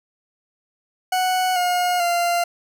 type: tone with pitch steps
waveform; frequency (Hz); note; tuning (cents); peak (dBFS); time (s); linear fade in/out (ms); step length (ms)
40% pulse; 740 / 716.4 / 693.6; F#5 / F5 / F5; 0 / +44 / -12; -17; 1.12-2.44; 5; 440
effects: none